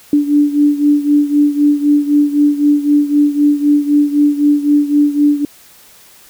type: beating tone pair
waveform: sine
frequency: 291 / 294.9 Hz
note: D4 / D4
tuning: -16 / +7 cents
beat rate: 3.9 Hz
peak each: -10 / -14 dBFS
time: 0.13-5.45 s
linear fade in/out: 2 ms
effects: white hiss -43 dBFS RMS until 6.29 s